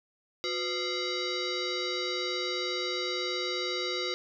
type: tone with frequency modulation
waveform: sine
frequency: 2093 Hz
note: C7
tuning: in tune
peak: -29 dBFS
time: 0.44-4.14 s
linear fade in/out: 0 ms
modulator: 865 Hz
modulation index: 3.4
effects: none

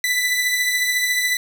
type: beating tone pair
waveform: sawtooth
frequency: 1986 / 2000 Hz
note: B6 / B6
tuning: +9 / +21 cents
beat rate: 14 Hz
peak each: -15 / -23 dBFS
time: 0.04-1.37 s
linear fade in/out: 2 ms
effects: none

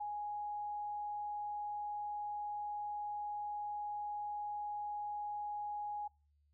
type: tone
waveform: sine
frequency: 830.6 Hz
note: G#5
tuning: in tune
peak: -38 dBFS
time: 0-6.08 s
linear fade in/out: 10 ms
effects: noise-tail reverb RT60 0.3 s tail -23 dB re dry + added 73 Hz sine -70 dBFS peak until 6.53 s

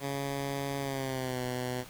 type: tone with pitch glide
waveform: 10% pulse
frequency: 139.2 to 125.45 Hz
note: C#3 to B2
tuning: +8 to +28 cents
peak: -24 dBFS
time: 0-1.85 s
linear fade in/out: 50 ms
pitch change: -180 cents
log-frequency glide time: 0.79-1.41 s
effects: pink hiss -50 dBFS RMS until 1.89 s

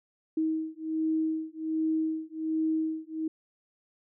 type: beating tone pair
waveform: sine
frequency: 316.7 / 318 Hz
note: D#4 / D#4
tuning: +31 / +38 cents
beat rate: 1.3 Hz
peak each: -30 dBFS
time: 0.37-3.28 s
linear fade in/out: 5 ms
effects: none

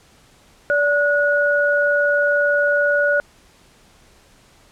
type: tone pair together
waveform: sine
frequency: 579 / 1456.8 Hz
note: D5 / F#6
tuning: -25 / -27 cents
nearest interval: octave + major third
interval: 1598 cents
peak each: -17 dBFS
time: 0.7-3.2 s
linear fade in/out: 0 ms
effects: pink hiss -52 dBFS RMS until 4.71 s + low-pass 10000 Hz 12 dB/octave

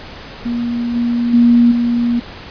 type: tone with level steps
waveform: sine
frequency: 237.9 Hz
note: A#3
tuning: 35 cents sharp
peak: -16 / -13 / -6 / -12 dBFS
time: 0.45-2.2 s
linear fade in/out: 10 ms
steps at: 0.95 / 1.33 / 1.71 s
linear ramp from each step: 10 ms
effects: pink hiss -33 dBFS RMS until 2.5 s + resampled to 11025 Hz

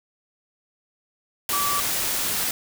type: tone in noise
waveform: sine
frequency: 1156 Hz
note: D6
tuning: 28 cents flat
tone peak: -24 dBFS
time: 1.53-1.8 s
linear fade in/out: 2 ms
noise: white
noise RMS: -25 dBFS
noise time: 1.49-2.51 s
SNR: -2 dB
effects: none

